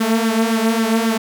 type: tone with flanger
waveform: sawtooth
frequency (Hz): 224.9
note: A3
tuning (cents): +38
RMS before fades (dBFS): -17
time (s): 0-1.18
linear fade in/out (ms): 10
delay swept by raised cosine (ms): 0.56 to 4.36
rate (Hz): 3.7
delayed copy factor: +0.6
effects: none